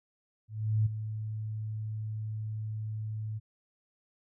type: tone with ADSR envelope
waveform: sine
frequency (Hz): 108.4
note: A2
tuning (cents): -25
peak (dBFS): -22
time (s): 0.48-3.4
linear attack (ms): 380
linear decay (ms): 12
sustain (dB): -11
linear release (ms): 29
effects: none